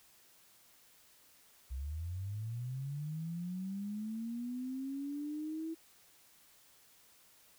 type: linear sweep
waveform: sine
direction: up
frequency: 61.74 to 327.6 Hz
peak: -37 dBFS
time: 1.7-5.75 s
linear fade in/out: 20 ms
effects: white hiss -64 dBFS RMS until 7.58 s